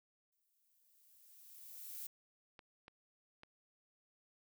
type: noise with exponential growth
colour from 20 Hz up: violet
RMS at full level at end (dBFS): -45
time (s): 0.32-2.07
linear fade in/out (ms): 5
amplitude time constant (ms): 380
type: clicks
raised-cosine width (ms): 0.3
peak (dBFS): -38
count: 3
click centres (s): 2.592 / 2.881 / 3.434
effects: none